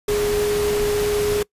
sine tone in noise, 415.3 Hz, G#4, in tune, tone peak -18 dBFS, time 0.08-1.43 s, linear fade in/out 5 ms, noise pink, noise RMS -27 dBFS, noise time 0.08-1.43 s, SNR +6 dB, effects noise-tail reverb RT60 0.1 s tail -23 dB re dry + resampled to 32000 Hz

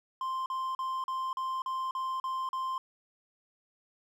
triangle tone bursts, 1046.5 Hz, C6, in tune, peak -29 dBFS, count 9, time 0.21-2.78 s, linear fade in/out 2 ms, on 250 ms, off 40 ms, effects none

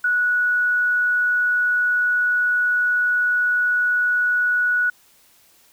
sine tone, 1468 Hz, F#6, 14 cents flat, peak -16 dBFS, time 0.04-4.9 s, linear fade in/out 5 ms, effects white hiss -55 dBFS RMS until 5.72 s

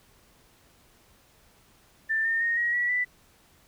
sine tone with pitch steps, 1779 / 1817.4 / 1856.7 / 1896.8 / 1937.8 / 1979.6 Hz, A6 / A#6 / A#6 / A#6 / B6 / B6, +19 / -44 / -7 / +30 / -33 / +4 cents, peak -23 dBFS, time 2.09-3.05 s, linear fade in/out 20 ms, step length 160 ms, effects pink hiss -60 dBFS RMS until 3.67 s

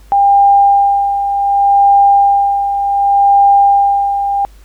sine tone with tremolo, 800 Hz, G5, 35 cents sharp, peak -4 dBFS, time 0.12-4.45 s, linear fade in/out 0 ms, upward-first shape sine, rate 0.67 Hz, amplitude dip 60%, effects added 50 Hz sine -37 dBFS peak until 4.64 s + pink hiss -49 dBFS RMS until 4.64 s

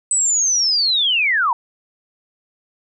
sine linear sweep, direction down, 8120 to 893 Hz, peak -14 dBFS, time 0.11-1.53 s, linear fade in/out 2 ms, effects none

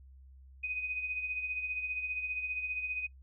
sine tone with tremolo, 2500 Hz, D#7, 8 cents sharp, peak -31 dBFS, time 0.63-3.07 s, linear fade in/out 10 ms, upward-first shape triangle, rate 15 Hz, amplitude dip 65%, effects noise-tail reverb RT60 0.1 s tail -20 dB re dry + added 66 Hz sine -52 dBFS peak until 3.22 s

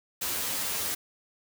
white noise with comb filter, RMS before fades -31 dBFS, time 0.21-0.95 s, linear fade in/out 10 ms, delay 11 ms, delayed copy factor +0.9, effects none

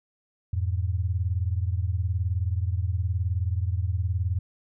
sine beating tone pair, 85.8 / 104.8 Hz, F2 / G#2, -30 / +16 cents, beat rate 19 Hz, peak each -25 / -28 dBFS, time 0.53-4.39 s, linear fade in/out 5 ms, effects none

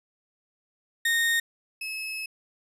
35% pulse tone pair in turn, 1848 / 2586 Hz, A#6 / E7, -16 / -34 cents, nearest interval tritone, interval 582 cents, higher second, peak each -20 / -30 dBFS, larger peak first, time 1.05-1.4 / 1.81-2.26 s, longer second, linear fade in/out 5 ms, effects resampled to 32000 Hz

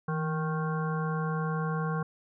harmonic tone with a mistuned harmonic, 155.56 Hz, D#3, in tune, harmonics 1 / 3 / 5 / 7 / 9 / 10, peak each -29 / -37 / -40 / -37 / -41 / -44 dBFS, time 0.08-2.03 s, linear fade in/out 5 ms, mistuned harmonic 1, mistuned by +64 cents, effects none

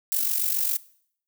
violet noise with amplitude modulation, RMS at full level -22 dBFS, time 0.12-0.77 s, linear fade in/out 0 ms, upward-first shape sine, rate 47.4 Hz, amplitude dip 65%, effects noise-tail reverb RT60 0.6 s tail -20 dB re dry

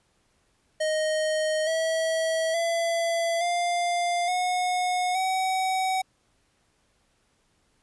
square tone with pitch steps, 622.3 / 646.9 / 672.4 / 698.9 / 726.5 / 755.2 Hz, D#5 / E5 / E5 / F5 / F#5 / F#5, 0 / -33 / +34 / +1 / -32 / +35 cents, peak -24 dBFS, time 0.8-6.02 s, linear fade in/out 10 ms, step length 870 ms, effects pink hiss -68 dBFS RMS until 7.82 s + resampled to 24000 Hz

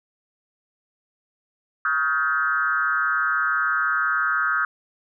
sine tone with frequency modulation, 1413 Hz, F6, 20 cents sharp, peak -19 dBFS, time 1.85-4.65 s, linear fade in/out 2 ms, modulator 146 Hz, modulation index 1.4, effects none

